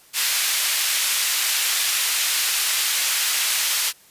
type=high-pass noise; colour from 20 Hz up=pink; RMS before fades=-21 dBFS; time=0.13-3.93 s; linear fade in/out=50 ms; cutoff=2300 Hz; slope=12 dB/octave; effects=white hiss -52 dBFS RMS until 4.1 s + resampled to 32000 Hz